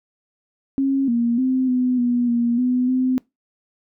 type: tone with pitch steps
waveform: sine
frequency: 271.7 / 235.5 / 259.1 / 251.6 / 242.7 / 236.8 / 250.3 / 256.7 Hz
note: C#4 / A#3 / C4 / B3 / B3 / A#3 / B3 / C4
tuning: -35 / +18 / -17 / +32 / -30 / +27 / +23 / -33 cents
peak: -16 dBFS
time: 0.78-3.18 s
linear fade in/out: 0 ms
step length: 300 ms
effects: noise-tail reverb RT60 0.2 s tail -23 dB re dry